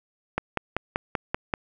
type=click train; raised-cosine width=0.5 ms; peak=-9 dBFS; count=7; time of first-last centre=0.38-1.538 s; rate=5.18 Hz; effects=none